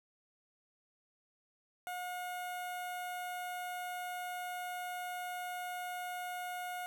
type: tone with notch filter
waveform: sawtooth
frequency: 720 Hz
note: F#5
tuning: 47 cents flat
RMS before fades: -41 dBFS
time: 1.87-6.86 s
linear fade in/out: 0 ms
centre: 4900 Hz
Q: 1.1
effects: none